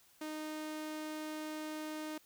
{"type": "tone", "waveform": "sawtooth", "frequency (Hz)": 308.6, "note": "D#4", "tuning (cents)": -14, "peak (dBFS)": -36, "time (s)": [0.21, 2.18], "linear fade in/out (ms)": 5, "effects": ["white hiss -66 dBFS RMS until 2.25 s"]}